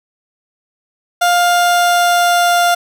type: tone with pitch glide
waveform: 30% pulse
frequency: 703 to 699 Hz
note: F5 to F5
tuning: +11 to +1 cents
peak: -7 dBFS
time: 1.21-2.75 s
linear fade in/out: 10 ms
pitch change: -10 cents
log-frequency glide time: 1.64-2.63 s
effects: none